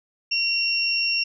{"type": "tone pair together", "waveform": "sine", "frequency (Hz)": [2743, 5486], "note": ["F7", "F8"], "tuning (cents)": [-32, -32], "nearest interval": "octave", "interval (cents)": 1200, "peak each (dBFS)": -23, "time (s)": [0.31, 1.24], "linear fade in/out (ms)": 10, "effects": []}